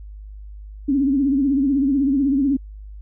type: tone with vibrato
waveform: sine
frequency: 275.2 Hz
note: C#4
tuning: 12 cents flat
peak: -15 dBFS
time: 0.88-2.57 s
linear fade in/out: 10 ms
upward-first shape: sine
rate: 16 Hz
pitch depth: 98 cents each way
effects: added 51 Hz sine -34 dBFS peak until 3.01 s